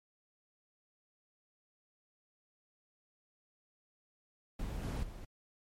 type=noise with level steps; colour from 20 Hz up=brown; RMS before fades=-39 / -36 / -46 dBFS; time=4.59-5.25 s; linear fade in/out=5 ms; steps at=4.83 / 5.03 s; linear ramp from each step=2 ms; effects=MP3 64 kbps